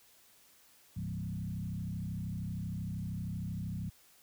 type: tone with frequency modulation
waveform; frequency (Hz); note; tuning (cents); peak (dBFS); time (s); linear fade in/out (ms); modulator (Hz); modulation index
sine; 140.1; C#3; +19; -35; 0.96-3.9; 10; 32.9; 1.9
effects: white hiss -63 dBFS RMS until 4.22 s